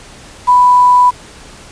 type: tone with quantisation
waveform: sine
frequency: 990 Hz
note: B5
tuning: 4 cents sharp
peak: -4 dBFS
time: 0.47-1.11 s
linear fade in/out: 20 ms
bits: 5
effects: pink hiss -36 dBFS RMS until 1.71 s + resampled to 22050 Hz